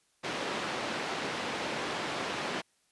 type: band-pass noise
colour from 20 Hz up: pink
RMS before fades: -35 dBFS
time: 0.23-2.62 s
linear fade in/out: 20 ms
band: 270 to 3800 Hz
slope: 12 dB/octave
effects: white hiss -71 dBFS RMS until 2.91 s + resampled to 24000 Hz